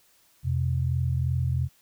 sine tone pair together, 86 / 128.85 Hz, F2 / C3, -26 / -26 cents, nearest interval perfect fifth, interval 700 cents, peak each -26 / -25 dBFS, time 0.43-1.69 s, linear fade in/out 50 ms, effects white hiss -62 dBFS RMS until 1.81 s

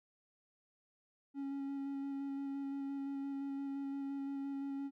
triangle tone with vibrato, 276.5 Hz, C#4, 4 cents flat, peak -36 dBFS, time 1.34-4.91 s, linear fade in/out 50 ms, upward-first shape square, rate 5.8 Hz, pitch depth 10 cents each way, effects none

